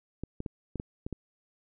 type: clicks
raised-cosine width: 3 ms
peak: -22 dBFS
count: 7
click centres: 0.236 / 0.404 / 0.462 / 0.757 / 0.799 / 1.065 / 1.127 s
effects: none